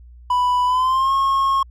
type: tone with pitch glide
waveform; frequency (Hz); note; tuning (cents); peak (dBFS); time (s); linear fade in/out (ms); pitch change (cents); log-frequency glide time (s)
triangle; 990 to 1085.9; B5 to C#6; +4 to -36; -13; 0.3-1.63; 5; +160; 0.65-1.13
effects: added 60 Hz sine -40 dBFS peak until 1.7 s